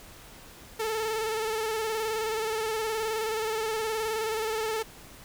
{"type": "tone with vibrato", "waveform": "sawtooth", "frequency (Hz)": 440, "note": "A4", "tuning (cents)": 0, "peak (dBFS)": -24, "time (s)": [0.79, 4.83], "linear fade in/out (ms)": 10, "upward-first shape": "square", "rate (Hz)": 19, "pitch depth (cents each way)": 34, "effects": ["pink hiss -49 dBFS RMS until 5.24 s"]}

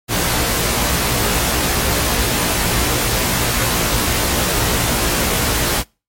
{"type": "noise with comb filter", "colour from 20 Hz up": "pink", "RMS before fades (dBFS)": -17, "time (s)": [0.08, 5.84], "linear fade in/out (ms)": 50, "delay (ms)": 17, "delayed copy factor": 0.95, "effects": ["noise-tail reverb RT60 0.3 s tail -26 dB re dry", "MP3 64 kbps"]}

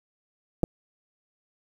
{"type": "clicks", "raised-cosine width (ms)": 2, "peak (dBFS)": -11, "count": 2, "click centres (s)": [0.633, 0.639], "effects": ["8-bit"]}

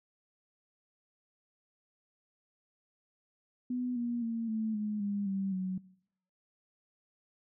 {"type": "tone with pitch steps", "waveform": "sine", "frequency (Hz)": [248.5, 238.5, 228.9, 219.7, 210.9, 202.4, 194.29, 186.49], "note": ["B3", "A#3", "A#3", "A3", "G#3", "G#3", "G3", "F#3"], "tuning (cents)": [11, 40, -31, -2, 27, -44, -15, 14], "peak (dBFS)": -31, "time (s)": [3.7, 5.78], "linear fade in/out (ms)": 5, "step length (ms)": 260, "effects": ["noise-tail reverb RT60 0.7 s tail -22 dB re dry"]}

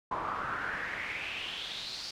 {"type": "noise with band-pass filter sweep", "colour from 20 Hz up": "brown", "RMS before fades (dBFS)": -37, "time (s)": [0.11, 2.11], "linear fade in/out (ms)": 5, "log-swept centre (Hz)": [1000, 4900], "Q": 5, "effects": []}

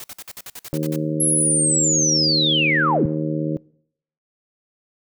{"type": "noise bursts", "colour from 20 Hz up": "white", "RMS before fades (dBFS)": -35, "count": 11, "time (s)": [0, 0.96], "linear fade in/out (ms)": 2, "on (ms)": 40, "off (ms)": 52}
{"type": "harmonic tone", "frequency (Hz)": 77.4, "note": "D#2", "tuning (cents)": -9, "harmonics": [2, 3, 4, 5, 6, 7], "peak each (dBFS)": [-24, -31, -25, -32, -34, -29], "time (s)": [0.73, 3.57], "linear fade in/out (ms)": 0}
{"type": "linear sweep", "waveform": "sine", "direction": "down", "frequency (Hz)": [11175, 77.78], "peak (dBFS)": -16, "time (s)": [1.2, 3.06], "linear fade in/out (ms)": 5}
{"effects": ["noise-tail reverb RT60 0.7 s tail -24 dB re dry"]}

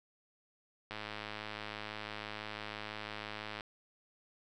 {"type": "click train", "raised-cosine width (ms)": 0.3, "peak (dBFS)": -25, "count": 287, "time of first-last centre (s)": [0.91, 3.608], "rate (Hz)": 106, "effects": []}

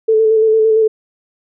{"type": "tone with vibrato", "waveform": "sine", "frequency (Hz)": 440, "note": "A4", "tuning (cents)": 0, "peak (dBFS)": -8, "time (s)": [0.08, 0.88], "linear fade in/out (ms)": 10, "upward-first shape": "square", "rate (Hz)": 8.8, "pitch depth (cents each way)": 20, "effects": []}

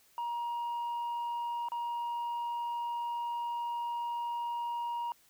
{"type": "tone with dropouts", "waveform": "sine", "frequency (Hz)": 947, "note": "A#5", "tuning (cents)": 27, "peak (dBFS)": -30, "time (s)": [0.18, 5.12], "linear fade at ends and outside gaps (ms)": 1, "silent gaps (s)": [1.686, 1.719], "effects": ["tanh soft clip ceiling -32 dBFS", "white hiss -65 dBFS RMS until 5.29 s"]}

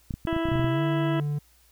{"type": "clicks", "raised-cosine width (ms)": 5, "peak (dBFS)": -19, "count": 11, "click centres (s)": [0.108, 0.14, 0.252, 0.329, 0.365, 0.455, 0.487, 0.518, 0.556, 0.596, 0.644]}
{"type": "harmonic tone", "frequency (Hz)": 329.8, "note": "E4", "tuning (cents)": 1, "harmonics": [1, 2, 3, 4, 5, 6, 8, 9, 10], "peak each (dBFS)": [-26, -32, -36, -38, -40, -42, -44, -45, -46], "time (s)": [0.27, 1.2], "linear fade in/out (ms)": 2}
{"type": "tone with pitch glide", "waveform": "triangle", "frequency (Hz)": [128.5, 146.76], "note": ["C3", "D3"], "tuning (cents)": [-31, -1], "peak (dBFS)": -23, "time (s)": [0.51, 1.39], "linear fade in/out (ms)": 10, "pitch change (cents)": 230, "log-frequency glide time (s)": [0.69, 0.81]}
{"effects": ["added 60 Hz sine -61 dBFS peak until 1.71 s", "white hiss -61 dBFS RMS until 1.71 s"]}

